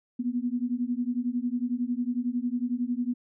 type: beating tone pair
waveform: sine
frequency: 239 / 250 Hz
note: A#3 / B3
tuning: +43 / +21 cents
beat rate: 11 Hz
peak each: -29 / -29 dBFS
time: 0.19-3.14 s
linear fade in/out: 10 ms
effects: none